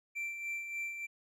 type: tone with tremolo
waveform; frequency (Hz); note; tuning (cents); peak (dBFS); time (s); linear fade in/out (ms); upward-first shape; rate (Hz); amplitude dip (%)
triangle; 2348; D7; -1; -33; 0.15-1.07; 20; sine; 3.4; 50
effects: none